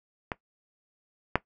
clicks, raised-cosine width 0.5 ms, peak -15 / -6 dBFS, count 2, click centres 0.318 / 1.356 s, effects noise-tail reverb RT60 0.1 s tail -17 dB re dry

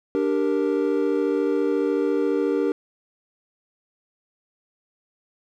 triangle chord, G minor, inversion second, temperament equal, 293.7 / 392 / 466.2 Hz, D4 / G4 / Bb4, 0 / 0 / 0 cents, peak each -22 dBFS, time 0.15-2.72 s, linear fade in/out 0 ms, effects none

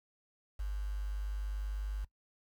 sine tone with quantisation, 50.1 Hz, G1, 38 cents sharp, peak -34 dBFS, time 0.59-2.05 s, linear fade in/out 10 ms, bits 9, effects noise-tail reverb RT60 0.1 s tail -20 dB re dry

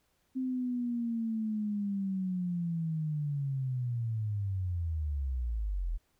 sine linear sweep, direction down, 261.6 to 38.77 Hz, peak -30 dBFS, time 0.35-5.98 s, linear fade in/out 20 ms, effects pink hiss -74 dBFS RMS until 6.19 s

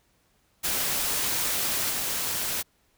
white noise with level steps, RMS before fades -27 / -29 dBFS, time 0.63-2.63 s, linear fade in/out 20 ms, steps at 1.89 s, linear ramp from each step 20 ms, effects pink hiss -67 dBFS RMS until 2.97 s

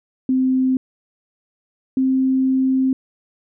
sine tone pair in turn, 259.6 / 262.6 Hz, C4 / C4, -13 / +6 cents, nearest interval unison, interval 19 cents, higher second, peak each -14 dBFS, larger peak neither, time 0.29-0.77 / 1.97-2.93 s, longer second, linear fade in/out 2 ms, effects none

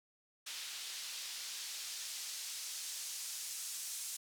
white noise with band-pass filter sweep, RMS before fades -44 dBFS, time 0.46-4.17 s, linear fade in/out 10 ms, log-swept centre 3700 to 7400 Hz, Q 1, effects none

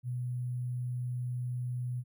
sine tone with sample-and-hold, 123.9 Hz, B2, 6 cents sharp, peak -32 dBFS, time 0.03-2.04 s, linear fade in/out 50 ms, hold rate 11025 Hz, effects none

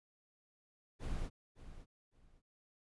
brown noise with echo, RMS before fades -39 dBFS, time 0.99-1.3 s, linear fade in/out 50 ms, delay 560 ms, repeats 2, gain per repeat -13 dB, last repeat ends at 2.42 s, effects resampled to 24000 Hz

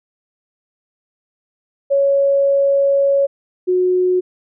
sine tone pair in turn, 556 / 365 Hz, C#5 / F#4, +5 / -24 cents, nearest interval perfect fifth, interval 729 cents, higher first, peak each -11 / -12 dBFS, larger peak first, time 1.9-3.27 / 3.67-4.21 s, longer first, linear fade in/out 20 ms, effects none

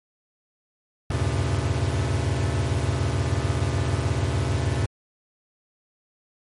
square tone cluster, 76.6 / 92.8 / 99.5 / 117.4 / 134 Hz, D#2 / F#2 / G2 / A#2 / C3, -27 / +6 / +26 / +13 / +42 cents, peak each -29 dBFS, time 1.1-4.86 s, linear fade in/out 5 ms, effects MP3 48 kbps

